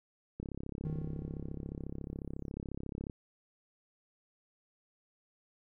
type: click train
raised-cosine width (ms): 3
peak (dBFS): -27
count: 93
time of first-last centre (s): 0.4-3.098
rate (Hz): 34.1
type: tone with exponential decay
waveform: triangle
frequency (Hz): 155.56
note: D#3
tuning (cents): 0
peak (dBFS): -32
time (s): 0.85-2.51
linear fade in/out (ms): 0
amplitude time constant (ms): 360
effects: none